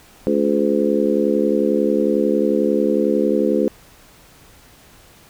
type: harmonic tone with a mistuned harmonic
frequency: 71.1 Hz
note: C#2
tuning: 45 cents sharp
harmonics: 3 / 4 / 5 / 6 / 7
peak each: -21 / -21 / -21 / -21 / -21 dBFS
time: 0.27-3.68 s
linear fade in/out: 0 ms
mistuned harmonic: 7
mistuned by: +42 cents
effects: pink hiss -48 dBFS RMS until 5.29 s